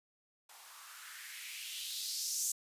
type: noise with band-pass filter sweep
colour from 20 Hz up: violet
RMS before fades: -42 dBFS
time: 0.49-2.52 s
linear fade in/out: 5 ms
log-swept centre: 790 to 6900 Hz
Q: 3
effects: resampled to 32000 Hz